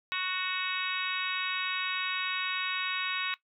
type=harmonic tone with a mistuned harmonic; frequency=370 Hz; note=F#4; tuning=in tune; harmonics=3 / 4 / 5 / 6 / 7 / 8 / 9 / 10; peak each=-37 / -38 / -40 / -38 / -36 / -42 / -44 / -38 dBFS; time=0.12-3.34 s; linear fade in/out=0 ms; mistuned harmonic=10; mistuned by=+34 cents; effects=noise-tail reverb RT60 0.1 s tail -17 dB re dry